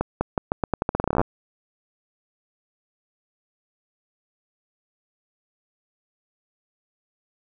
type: accelerating click train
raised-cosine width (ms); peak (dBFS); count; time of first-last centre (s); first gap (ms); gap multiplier
1; -7; 20; 0.01-1.214; 200; 0.84
effects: none